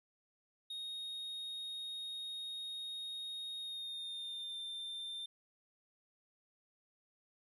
triangle tone with pitch glide, 3729 to 3585 Hz, A#7 to A7, 0 to +32 cents, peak -40 dBFS, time 0.7-5.26 s, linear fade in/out 5 ms, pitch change -68 cents, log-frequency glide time 3.59-4.57 s, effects 13-bit

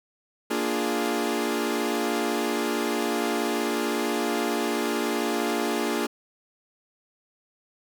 sawtooth chord, Bb dominant seventh, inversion none, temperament equal, 233.1 / 293.7 / 349.2 / 415.3 Hz, Bb3 / D4 / F4 / Ab4, 0 / 0 / 0 / 0 cents, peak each -26 dBFS, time 0.5-6.07 s, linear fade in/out 10 ms, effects none

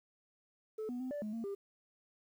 sine tone with pitch steps, 434.8 / 246 / 256.5 / 584 / 212.6 / 228.6 / 398.6 Hz, A4 / B3 / C4 / D5 / G#3 / A#3 / G4, -21 / -7 / -34 / -10 / +41 / -34 / +29 cents, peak -35 dBFS, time 0.78-1.55 s, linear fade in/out 10 ms, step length 110 ms, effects tanh soft clip ceiling -36 dBFS + 11-bit

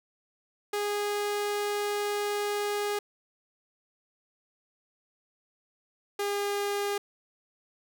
sawtooth tone pair in turn, 412.1 / 405.7 Hz, G#4 / G#4, -13 / -41 cents, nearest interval unison, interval 28 cents, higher first, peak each -24 dBFS, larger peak neither, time 0.73-2.99 / 6.19-6.98 s, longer first, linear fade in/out 5 ms, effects none

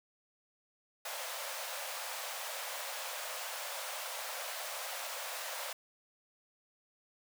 pink high-pass noise, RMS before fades -41 dBFS, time 1.05-5.73 s, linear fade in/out 5 ms, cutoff 510 Hz, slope 96 dB/octave, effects none

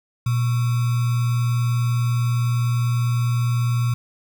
sine tone with sample-and-hold, 119.8 Hz, A#2, 48 cents sharp, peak -17 dBFS, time 0.26-3.94 s, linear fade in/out 5 ms, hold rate 1225 Hz, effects none

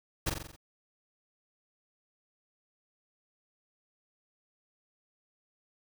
pink noise with echo, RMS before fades -30 dBFS, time 0.26-0.3 s, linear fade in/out 10 ms, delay 44 ms, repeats 6, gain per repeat -4 dB, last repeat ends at 0.564 s, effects none

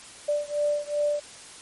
sine beating tone pair, 587.3 / 589.9 Hz, D5 / D5, 0 / +8 cents, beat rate 2.6 Hz, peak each -26 / -27 dBFS, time 0.28-1.2 s, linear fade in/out 10 ms, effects white hiss -45 dBFS RMS until 1.61 s + MP3 48 kbps

